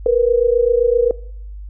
sine tone pair together, 466.2 / 493.9 Hz, A#4 / B4, 0 / 0 cents, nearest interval minor second, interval 100 cents, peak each -14 dBFS, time 0.06-1.11 s, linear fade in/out 2 ms, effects noise-tail reverb RT60 0.7 s tail -22 dB re dry + added 50 Hz sine -29 dBFS peak until 1.69 s

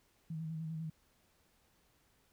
sine tone with vibrato, 160 Hz, D#3, 49 cents sharp, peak -38 dBFS, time 0.3-0.9 s, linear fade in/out 5 ms, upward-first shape square, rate 10 Hz, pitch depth 32 cents each way, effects pink hiss -72 dBFS RMS until 2.32 s

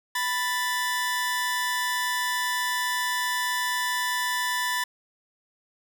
sawtooth tone pair together, 987.8 / 1760 Hz, B5 / A6, 0 / 0 cents, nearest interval minor seventh, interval 1000 cents, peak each -24 dBFS, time 0.15-4.84 s, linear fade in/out 5 ms, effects none

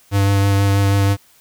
square tone with vibrato, 99.3 Hz, G2, 23 cents sharp, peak -13 dBFS, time 0.11-1.17 s, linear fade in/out 50 ms, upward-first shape sine, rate 6.2 Hz, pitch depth 13 cents each way, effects white hiss -52 dBFS RMS until 1.4 s

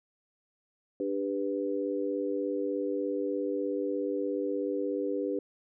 sine chord, G major, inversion second, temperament equal with one note detuned, 293.7 / 397.2 / 493.9 Hz, D4 / G4 / B4, 0 / +23 / 0 cents, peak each -33 dBFS, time 1-5.39 s, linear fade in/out 2 ms, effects none

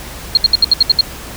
sine tone bursts, 4241 Hz, C8, 23 cents sharp, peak -4 dBFS, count 8, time 0.35-1.009 s, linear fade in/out 2 ms, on 22 ms, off 69 ms, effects added 60 Hz sine -33 dBFS peak until 1.36 s + pink hiss -30 dBFS RMS until 1.36 s

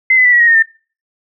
sine tone with pitch steps, 2061 / 2015 / 1970.2 / 1926.3 / 1883.4 / 1841.5 / 1800.4 Hz, C7 / B6 / B6 / B6 / A#6 / A#6 / A6, -27 / +34 / -5 / -44 / +17 / -22 / +39 cents, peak -6 dBFS, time 0.1-0.625 s, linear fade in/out 5 ms, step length 75 ms, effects noise-tail reverb RT60 0.4 s tail -25 dB re dry

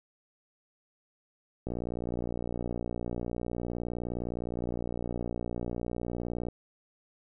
click train, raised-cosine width 2 ms, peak -21 dBFS, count 288, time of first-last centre 1.67-6.485 s, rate 59.6 Hz, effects none

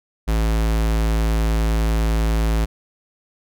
square tone, 54.9 Hz, A1, 3 cents flat, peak -17 dBFS, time 0.27-2.66 s, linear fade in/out 20 ms, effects none

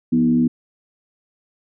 sine tone with frequency modulation, 244.2 Hz, B3, 19 cents flat, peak -13 dBFS, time 0.12-0.48 s, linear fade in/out 10 ms, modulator 71.8 Hz, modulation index 0.68, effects none

